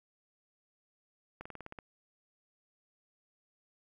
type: slowing click train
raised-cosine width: 0.5 ms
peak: -29 dBFS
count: 8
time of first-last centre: 1.41-1.788 s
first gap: 45 ms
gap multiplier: 1.06
effects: 11-bit